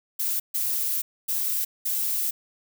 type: noise bursts at uneven times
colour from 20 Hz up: violet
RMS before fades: -26 dBFS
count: 4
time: 0.19-0.4 / 0.54-1.02 / 1.28-1.65 / 1.85-2.31 s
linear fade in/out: 10 ms
effects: none